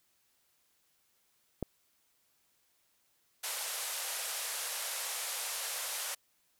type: click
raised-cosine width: 2 ms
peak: -20 dBFS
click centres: 1.627 s
type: band-pass noise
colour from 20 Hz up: white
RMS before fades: -38 dBFS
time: 3.43-6.15 s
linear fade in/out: 10 ms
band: 480 to 13000 Hz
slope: 48 dB/octave
effects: white hiss -73 dBFS RMS until 6.59 s